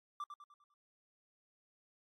triangle tone with echo, 1174.7 Hz, D6, in tune, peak -37 dBFS, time 0.2-0.24 s, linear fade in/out 2 ms, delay 100 ms, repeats 5, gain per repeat -7 dB, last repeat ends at 0.74 s, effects AAC 64 kbps

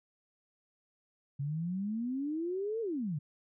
sine exponential two-way sweep, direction up then down, 136.3 to 466.2 to 136.3 Hz, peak -32 dBFS, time 1.39-3.19 s, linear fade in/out 10 ms, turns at 2.81 s, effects none

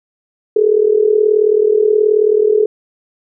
sine tone with amplitude modulation, 425.5 Hz, G#4, 42 cents sharp, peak -5 dBFS, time 0.56-2.66 s, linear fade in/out 5 ms, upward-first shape sine, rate 38.7 Hz, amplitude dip 80%, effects none

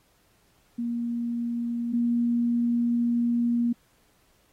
sine tone pair in turn, 236.2 / 237.2 Hz, A#3 / A#3, +23 / +30 cents, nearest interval unison, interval 7 cents, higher second, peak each -26 / -21 dBFS, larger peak second, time 0.78-1.93 / 1.93-3.73 s, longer second, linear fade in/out 10 ms, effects pink hiss -65 dBFS RMS until 4.52 s + AAC 48 kbps

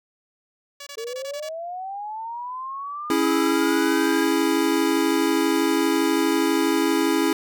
5% pulse tone bursts, 569 Hz, C#5, 45 cents sharp, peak -24 dBFS, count 8, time 0.8-1.49 s, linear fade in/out 5 ms, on 67 ms, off 22 ms
sine linear sweep, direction up, 441.6 to 1661.2 Hz, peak -29 dBFS, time 0.97-4.32 s, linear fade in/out 10 ms
square chord, C# minor, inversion none, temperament equal, 277.2 / 329.6 / 415.3 Hz, C#4 / E4 / G#4, 0 / 0 / 0 cents, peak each -24 / -22 / -26 dBFS, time 3.1-7.33 s, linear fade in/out 2 ms
effects none

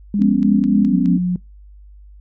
sine tone with pitch glide, 204 to 179.66 Hz, G#3 to F3, -31 to +49 cents, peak -15 dBFS, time 0.14-1.36 s, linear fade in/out 2 ms, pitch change -220 cents, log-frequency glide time 0.9-0.97 s
sine chord, C# dominant seventh, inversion first, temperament equal, 174.61 / 207.7 / 246.9 / 277.2 Hz, E#3 / G#3 / B3 / C#4, 0 / 0 / 0 / 0 cents, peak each -24 / -23 / -18 / -18 dBFS, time 0.19-1.18 s, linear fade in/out 10 ms
click train, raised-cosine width 0.2 ms, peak -23 dBFS, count 5, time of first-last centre 0.22-1.059 s, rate 4.77 Hz
effects noise-tail reverb RT60 0.2 s tail -24 dB re dry + added 50 Hz sine -39 dBFS peak until 2.2 s

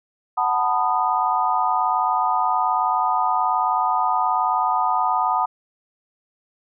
sine chord, B dominant seventh, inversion second, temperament just, 740.8 / 889 / 987.8 / 1234.7 Hz, F#5 / A5 / B5 / D#6, +2 / +18 / 0 / -14 cents, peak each -23 dBFS, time 0.37-5.46 s, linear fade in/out 10 ms, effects none

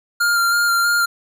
square tone with vibrato, 1396.9 Hz, F6, in tune, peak -15 dBFS, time 0.2-1.06 s, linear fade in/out 10 ms, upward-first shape square, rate 3.1 Hz, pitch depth 14 cents each way, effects none

